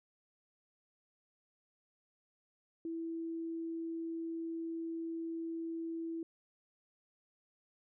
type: tone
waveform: sine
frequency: 329.6 Hz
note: E4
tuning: in tune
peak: -37 dBFS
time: 2.85-6.23 s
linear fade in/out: 2 ms
effects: none